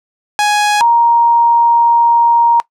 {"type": "tone pair in turn", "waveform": ["sawtooth", "sine"], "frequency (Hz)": [833, 937], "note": ["G#5", "A#5"], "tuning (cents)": [5, 9], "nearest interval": "major second", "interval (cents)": 204, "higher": "second", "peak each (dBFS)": -6, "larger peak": "neither", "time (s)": [[0.39, 0.81], [0.81, 2.6]], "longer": "second", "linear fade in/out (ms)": 0, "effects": ["noise-tail reverb RT60 0.1 s tail -20 dB re dry", "low-pass 9000 Hz 12 dB/octave"]}